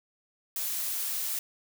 blue noise, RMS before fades -32 dBFS, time 0.56-1.39 s, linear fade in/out 2 ms, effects none

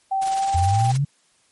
sine tone with pitch glide, 774 to 788 Hz, G5 to G5, -22 to +9 cents, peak -19 dBFS, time 0.11-0.92 s, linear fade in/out 10 ms, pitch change +31 cents, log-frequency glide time 0.33-0.53 s
white noise with tremolo, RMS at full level -31 dBFS, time 0.21-0.98 s, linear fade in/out 20 ms, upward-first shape sine, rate 19 Hz, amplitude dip 60%
sine exponential sweep, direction up, 82 to 146.83 Hz, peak -17 dBFS, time 0.54-1.05 s, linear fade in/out 10 ms
effects white hiss -61 dBFS RMS until 1.51 s + MP3 48 kbps

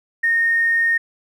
triangle tone with tanh clipping, 1843 Hz, A#6, 20 cents flat, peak -14 dBFS, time 0.23-0.98 s, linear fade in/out 10 ms, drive 2 dB, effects none

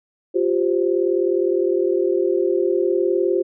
sine chord, F suspended second, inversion none, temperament equal with one note detuned, 352.3 / 392 / 523.3 Hz, F4 / G4 / C5, +15 / 0 / 0 cents, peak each -19 / -20 / -24 dBFS, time 0.34-3.43 s, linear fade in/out 20 ms, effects none

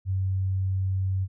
sine tone, 95 Hz, F#2, 46 cents sharp, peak -23 dBFS, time 0.05-1.28 s, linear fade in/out 50 ms, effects none

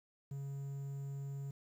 triangle tone with quantisation, 139 Hz, C#3, 5 cents sharp, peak -38 dBFS, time 0.31-1.51 s, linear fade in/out 5 ms, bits 11, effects none

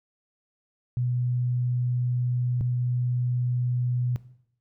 sine tone pair in turn, 123.47 / 123.47 Hz, B2 / B2, 0 / 0 cents, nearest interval unison, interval 0 cents, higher neither, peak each -23 dBFS, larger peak neither, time 0.97-2.61 / 2.61-4.16 s, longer first, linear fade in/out 0 ms, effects noise-tail reverb RT60 0.7 s tail -17 dB re dry

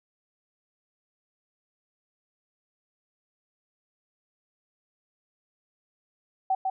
sine tone with echo, 762 Hz, G5, 49 cents flat, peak -21 dBFS, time 6.5-6.55 s, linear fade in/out 5 ms, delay 150 ms, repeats 1, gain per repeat -3 dB, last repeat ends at 6.7 s, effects none

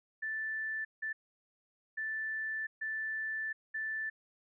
sine tone bursts at uneven times, 1760 Hz, A6, in tune, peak -34 dBFS, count 5, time 0.22-0.85 / 1.02-1.13 / 1.97-2.67 / 2.81-3.53 / 3.74-4.1 s, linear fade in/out 10 ms, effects none

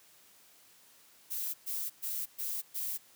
violet noise bursts, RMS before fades -36 dBFS, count 5, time 1.3-2.98 s, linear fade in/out 20 ms, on 240 ms, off 120 ms, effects white hiss -61 dBFS RMS until 3.15 s + high-pass 100 Hz 12 dB/octave

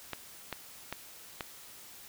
clicks, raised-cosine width 0.3 ms, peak -19 dBFS, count 4, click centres 0.133 / 0.527 / 0.926 / 1.408 s, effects white hiss -51 dBFS RMS until 2.08 s

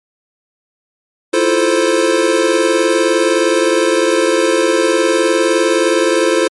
square chord, F major seventh, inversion third, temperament equal, 329.6 / 349.2 / 440 / 523.3 Hz, E4 / F4 / A4 / C5, 0 / 0 / 0 / 0 cents, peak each -18 / -17 / -17 / -16 dBFS, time 1.33-6.48 s, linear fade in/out 10 ms, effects MP3 48 kbps

